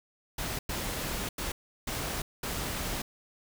pink noise bursts at uneven times, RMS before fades -34 dBFS, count 5, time 0.38-0.59 / 0.69-1.29 / 1.38-1.52 / 1.87-2.22 / 2.43-3.02 s, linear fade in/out 5 ms, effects none

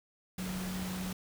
sine tone in noise, 185 Hz, F#3, in tune, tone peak -36 dBFS, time 0.38-1.13 s, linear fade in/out 5 ms, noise pink, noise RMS -42 dBFS, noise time 0.38-1.13 s, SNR +3 dB, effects none

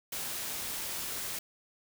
white noise, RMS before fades -37 dBFS, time 0.12-1.39 s, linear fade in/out 5 ms, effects none

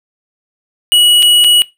square tone with dropouts, 2920 Hz, F#7, 24 cents flat, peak -6 dBFS, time 0.92-1.62 s, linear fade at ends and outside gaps 0 ms, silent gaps 1.224-1.228 / 1.441-1.445 s, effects noise-tail reverb RT60 0.2 s tail -19 dB re dry

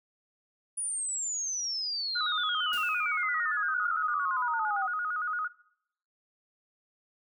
sine exponential sweep, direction down, 9810 to 752 Hz, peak -30 dBFS, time 0.77-4.87 s, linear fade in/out 10 ms
sine tone with vibrato, 1346 Hz, E6, 36 cents sharp, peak -29 dBFS, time 2.15-5.48 s, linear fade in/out 10 ms, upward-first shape square, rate 8.8 Hz, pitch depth 120 cents each way
white noise with exponential decay, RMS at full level -42 dBFS, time 2.73-3.24 s, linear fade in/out 1 ms, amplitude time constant 110 ms
effects noise-tail reverb RT60 0.7 s tail -21 dB re dry

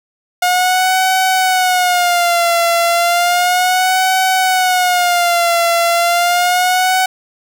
sawtooth tone with vibrato, 716 Hz, F5, 43 cents sharp, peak -7 dBFS, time 0.42-7.06 s, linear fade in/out 5 ms, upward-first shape sine, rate 0.33 Hz, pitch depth 88 cents each way, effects 7-bit

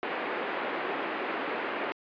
pink band-pass noise, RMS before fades -33 dBFS, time 0.03-1.92 s, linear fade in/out 0 ms, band 290 to 2500 Hz, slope 24 dB/octave, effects resampled to 11025 Hz

